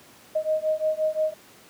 sine beating tone pair, 621 / 626.7 Hz, D#5 / D#5, -3 / +12 cents, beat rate 5.7 Hz, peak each -25 dBFS, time 0.35-1.34 s, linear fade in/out 10 ms, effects pink hiss -51 dBFS RMS until 1.69 s + high-pass 150 Hz 12 dB/octave

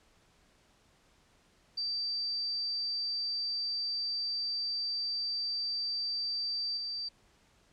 sine tone with level steps, 4660 Hz, D8, 14 cents flat, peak -31 / -34 dBFS, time 1.77-7.09 s, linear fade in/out 10 ms, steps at 6.77 s, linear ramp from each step 2 ms, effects pink hiss -66 dBFS RMS until 7.72 s + low-pass 8000 Hz 12 dB/octave

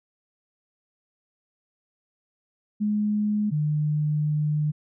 sine tone pair in turn, 209.7 / 150.58 Hz, G#3 / D3, +17 / +44 cents, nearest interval tritone, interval 573 cents, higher first, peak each -21 dBFS, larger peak neither, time 2.8-3.51 / 3.51-4.72 s, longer second, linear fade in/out 20 ms, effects none

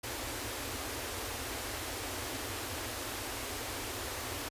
pink band-stop noise, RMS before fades -38 dBFS, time 0.03-4.49 s, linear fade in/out 10 ms, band 120 to 240 Hz, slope 96 dB/octave, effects high-pass 60 Hz 12 dB/octave + resampled to 32000 Hz

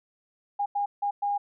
sine tone bursts at uneven times, 813 Hz, G#5, 37 cents flat, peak -24 dBFS, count 4, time 0.59-0.66 / 0.75-0.86 / 1.02-1.11 / 1.22-1.38 s, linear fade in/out 10 ms, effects none

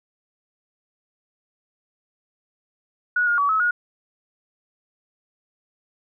sine tone with pitch steps, 1460 / 1422 / 1138 / 1291 / 1443 Hz, F#6 / F6 / C#6 / E6 / F#6, -24 / +31 / +45 / -37 / -44 cents, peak -17 dBFS, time 3.16-3.71 s, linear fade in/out 5 ms, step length 110 ms, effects none

